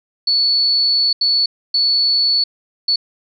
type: tone bursts at uneven times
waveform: sine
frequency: 4435 Hz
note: C#8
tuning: in tune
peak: -12 dBFS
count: 4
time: 0.27-1.13 / 1.21-1.46 / 1.74-2.44 / 2.88-2.96 s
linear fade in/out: 5 ms
effects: none